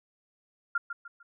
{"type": "tone with echo", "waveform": "sine", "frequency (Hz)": 1396.9, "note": "F6", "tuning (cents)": 0, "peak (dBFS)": -24, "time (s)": [0.75, 0.78], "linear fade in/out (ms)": 5, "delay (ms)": 150, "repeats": 3, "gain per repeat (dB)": -9, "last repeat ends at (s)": 1.23, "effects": []}